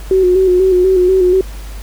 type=tone with vibrato; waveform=sine; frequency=370 Hz; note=F#4; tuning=in tune; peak=-7 dBFS; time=0.11-1.41 s; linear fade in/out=2 ms; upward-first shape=square; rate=4.1 Hz; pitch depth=40 cents each way; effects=added 50 Hz sine -25 dBFS peak until 1.82 s + pink hiss -37 dBFS RMS until 1.82 s